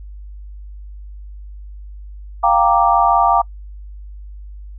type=chord; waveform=sine; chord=G minor seventh; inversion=third; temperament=equal; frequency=698.5 / 784 / 932.3 / 1174.7 Hz; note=F5 / G5 / Bb5 / D6; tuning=0 / 0 / 0 / 0 cents; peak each=-16 dBFS; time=2.43-3.42 s; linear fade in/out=10 ms; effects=noise-tail reverb RT60 0.1 s tail -26 dB re dry + added 50 Hz sine -31 dBFS peak until 4.78 s